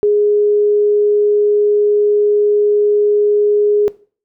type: tone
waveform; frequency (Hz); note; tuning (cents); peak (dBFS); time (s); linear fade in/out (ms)
sine; 415.3; G#4; 0; -9; 0.03-3.88; 0
effects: noise-tail reverb RT60 0.4 s tail -19 dB re dry